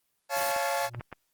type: chord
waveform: sawtooth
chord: Db augmented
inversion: none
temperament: just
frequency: 554.4 / 693 / 866.2 Hz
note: Db5 / F5 / A5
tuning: 0 / -14 / -27 cents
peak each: -27 dBFS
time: 0.29-0.9 s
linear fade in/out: 50 ms
type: noise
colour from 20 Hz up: white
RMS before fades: -35 dBFS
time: 0.36-0.52 s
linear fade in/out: 5 ms
type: clicks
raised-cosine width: 0.5 ms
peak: -23 dBFS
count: 4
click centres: 0.563 / 0.947 / 1.009 / 1.127 s
type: tone with exponential growth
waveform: triangle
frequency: 119.2 Hz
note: A#2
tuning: 39 cents sharp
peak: -30 dBFS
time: 0.74-1 s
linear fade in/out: 5 ms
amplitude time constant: 55 ms
effects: white hiss -75 dBFS RMS until 1.33 s + Opus 24 kbps